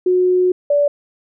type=tone pair in turn; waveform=sine; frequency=364.6 / 578.8 Hz; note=F#4 / D5; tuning=-25 / -25 cents; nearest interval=minor sixth; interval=800 cents; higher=second; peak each=-11 dBFS; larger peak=neither; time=0.06-0.52 / 0.7-0.88 s; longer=first; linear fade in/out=5 ms; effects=none